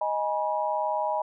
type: chord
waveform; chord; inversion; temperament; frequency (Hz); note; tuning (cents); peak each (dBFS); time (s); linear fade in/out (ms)
sine; G# minor; second; equal with one note detuned; 622.3 / 830.6 / 969.1; D#5 / G#5 / B5; 0 / 0 / -33; -29; 0.01-1.22; 5
effects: none